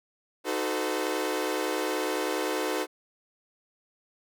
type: chord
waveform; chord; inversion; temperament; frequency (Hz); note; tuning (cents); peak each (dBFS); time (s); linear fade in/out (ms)
sawtooth; D# diminished seventh; none; equal with one note detuned; 311.1 / 370 / 440 / 511.6; D#4 / F#4 / A4 / C5; 0 / 0 / 0 / -39; -29; 0.44-2.87; 50
effects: none